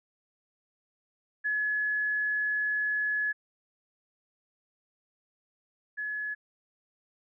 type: tone pair in turn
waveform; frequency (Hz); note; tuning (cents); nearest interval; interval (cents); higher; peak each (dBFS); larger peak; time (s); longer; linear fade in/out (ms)
sine; 1700 / 1700; G#6 / G#6; +40 / +40; unison; 0; neither; -26 / -31; first; 1.44-3.33 / 5.97-6.35; first; 20
effects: none